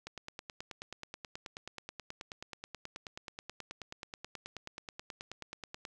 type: click train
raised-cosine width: 0.2 ms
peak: -25 dBFS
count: 55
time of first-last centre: 0.07-5.852 s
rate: 9.34 Hz
effects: none